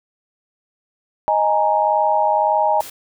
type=chord; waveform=sine; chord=D# suspended fourth; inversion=none; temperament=equal; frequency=622.3 / 830.6 / 932.3 Hz; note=D#5 / G#5 / A#5; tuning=0 / 0 / 0 cents; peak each=-19 / -17 / -19 dBFS; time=1.28-2.81 s; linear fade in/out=0 ms
type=noise; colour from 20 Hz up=white; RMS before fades=-35 dBFS; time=2.8-2.9 s; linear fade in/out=5 ms
effects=none